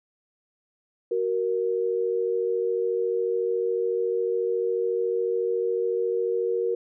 sine tone pair together, 373.3 / 467.3 Hz, F#4 / A#4, +15 / +4 cents, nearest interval major third, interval 389 cents, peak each -27 / -24 dBFS, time 1.11-6.75 s, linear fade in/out 5 ms, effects none

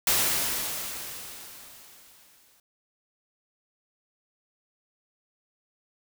white noise with exponential decay, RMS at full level -22 dBFS, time 0.07-2.6 s, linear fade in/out 2 ms, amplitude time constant 550 ms, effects none

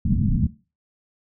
white low-pass noise, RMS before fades -20 dBFS, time 0.05-0.47 s, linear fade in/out 5 ms, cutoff 220 Hz, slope 48 dB/octave, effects noise-tail reverb RT60 0.3 s tail -17 dB re dry

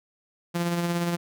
sawtooth tone with tremolo, 172.2 Hz, F3, 24 cents flat, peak -19 dBFS, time 0.54-1.17 s, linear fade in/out 20 ms, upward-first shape sine, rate 17 Hz, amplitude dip 35%, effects none

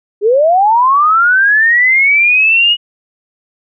sine linear sweep, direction up, 392 to 2913 Hz, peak -6 dBFS, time 0.21-2.77 s, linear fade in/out 50 ms, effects none

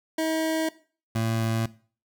25% pulse tone pair in turn, 319.4 / 112.92 Hz, D#4 / A2, +45 / +45 cents, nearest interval octave + tritone, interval 1800 cents, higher first, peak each -20 dBFS, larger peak neither, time 0.18-0.69 / 1.15-1.66 s, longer neither, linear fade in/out 5 ms, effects noise-tail reverb RT60 0.4 s tail -18 dB re dry

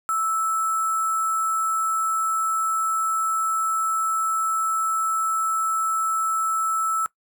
sine tone with sample-and-hold, 1315 Hz, E6, 5 cents flat, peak -20 dBFS, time 0.09-7.06 s, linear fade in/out 0 ms, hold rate 8820 Hz, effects noise-tail reverb RT60 0.1 s tail -20 dB re dry

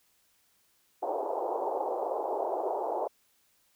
white band-pass noise, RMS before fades -32 dBFS, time 1.02-3.08 s, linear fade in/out 10 ms, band 360 to 890 Hz, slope 48 dB/octave, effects white hiss -69 dBFS RMS until 3.75 s

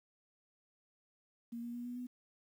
sine tone with pitch steps, 234.3 / 237.6 / 240.9 / 244.2 / 247.7 Hz, A#3 / A#3 / B3 / B3 / B3, +9 / +33 / -43 / -19 / +5 cents, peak -40 dBFS, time 1.52-2.07 s, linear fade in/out 10 ms, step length 110 ms, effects 11-bit

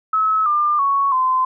sine tone with pitch steps, 1291 / 1197.6 / 1111 / 1030.6 Hz, E6 / D6 / C#6 / C6, -37 / +33 / +4 / -27 cents, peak -14 dBFS, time 0.13-1.45 s, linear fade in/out 5 ms, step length 330 ms, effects none

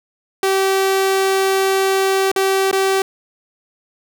sawtooth tone with dropouts, 385.7 Hz, G4, 28 cents flat, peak -10 dBFS, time 0.43-3.02 s, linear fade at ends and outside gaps 2 ms, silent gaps 2.316-2.361 / 2.713-2.728 s, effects none

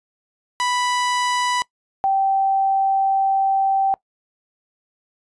sawtooth / sine tone pair in turn, 987.8 / 777.9 Hz, B5 / G5, 0 / -14 cents, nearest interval major third, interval 414 cents, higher first, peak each -15 dBFS, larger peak neither, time 0.6-1.62 / 2.04-3.94 s, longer second, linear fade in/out 0 ms, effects noise-tail reverb RT60 0.1 s tail -22 dB re dry + resampled to 22050 Hz

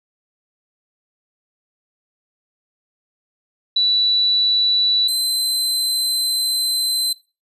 sine / sawtooth tone pair in turn, 3951 / 4067 Hz, B7 / C8, 0 / -50 cents, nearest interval minor second, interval 50 cents, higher second, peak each -13 / -15 dBFS, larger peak first, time 3.76-5.08 / 5.08-7.13 s, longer second, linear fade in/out 5 ms, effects noise-tail reverb RT60 0.3 s tail -20 dB re dry + resampled to 32000 Hz

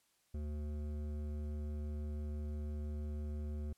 sine tone with hard clipping, 74.5 Hz, D2, 25 cents sharp, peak -40 dBFS, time 0.34-3.73 s, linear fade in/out 5 ms, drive 12 dB, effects white hiss -75 dBFS RMS until 3.77 s + low-pass 12000 Hz 12 dB/octave

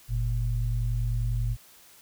sine tone pair together, 46.28 / 116.54 Hz, F#1 / A#2, +1 / 0 cents, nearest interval octave + major third, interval 1599 cents, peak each -27 dBFS, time 0.08-1.57 s, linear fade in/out 50 ms, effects white hiss -54 dBFS RMS until 2.01 s

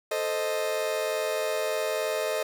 40% pulse chord, A diminished, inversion none, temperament equal, 440 / 523.3 / 622.3 Hz, A4 / C5 / Eb5, 0 / 0 / 0 cents, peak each -31 / -32 / -28 dBFS, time 0.11-2.43 s, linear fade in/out 5 ms, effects none

